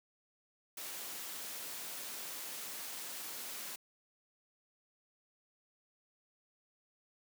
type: noise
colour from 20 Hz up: white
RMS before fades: -44 dBFS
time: 0.77-3.76 s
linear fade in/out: 5 ms
effects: high-pass 200 Hz 12 dB/octave